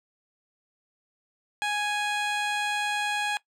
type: tone with low-pass filter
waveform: 15% pulse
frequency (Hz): 830.6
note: G#5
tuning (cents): 0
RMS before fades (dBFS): -28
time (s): 1.62-3.37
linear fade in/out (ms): 0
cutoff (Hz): 7400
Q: 0.7
effects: noise-tail reverb RT60 0.1 s tail -19 dB re dry